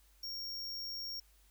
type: tone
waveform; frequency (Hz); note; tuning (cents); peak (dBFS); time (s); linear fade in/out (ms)
square; 5540; F8; -15; -40; 0.23-1.2; 5
effects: added 50 Hz sine -64 dBFS peak until 1.5 s + white hiss -69 dBFS RMS until 1.5 s